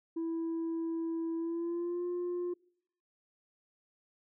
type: tone with pitch glide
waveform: sine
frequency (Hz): 329.6 to 353.3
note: E4 to F4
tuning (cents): 0 to +20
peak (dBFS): -30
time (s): 0.16-2.54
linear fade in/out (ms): 10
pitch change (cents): +120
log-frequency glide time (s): 1.36-2.05
effects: noise-tail reverb RT60 0.7 s tail -26 dB re dry + tanh soft clip ceiling -31 dBFS